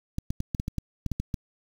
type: clicks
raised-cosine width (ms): 5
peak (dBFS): -16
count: 11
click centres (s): 0.184 / 0.305 / 0.404 / 0.548 / 0.599 / 0.681 / 0.783 / 1.063 / 1.117 / 1.2 / 1.342
effects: 7-bit